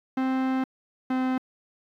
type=tone pair in turn; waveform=45% pulse; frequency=261.6 / 258.1 Hz; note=C4 / C4; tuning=0 / -23 cents; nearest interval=unison; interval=23 cents; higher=first; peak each=-23 dBFS; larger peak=neither; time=0.17-0.64 / 1.1-1.38 s; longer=first; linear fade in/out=5 ms; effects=low-pass 2000 Hz 12 dB/octave + 10-bit